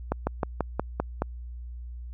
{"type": "slowing click train", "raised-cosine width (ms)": 1, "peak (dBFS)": -11, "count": 7, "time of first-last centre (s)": [0.12, 1.22], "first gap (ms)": 150, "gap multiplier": 1.08, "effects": ["added 60 Hz sine -36 dBFS peak until 2.13 s"]}